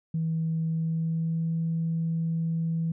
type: tone with pitch glide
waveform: sine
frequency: 161.9 to 164.16 Hz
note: E3 to E3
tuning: -31 to -7 cents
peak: -24 dBFS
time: 0.14-2.92 s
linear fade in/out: 5 ms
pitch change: +24 cents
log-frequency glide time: 0.67-1.55 s
effects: tanh soft clip ceiling -20 dBFS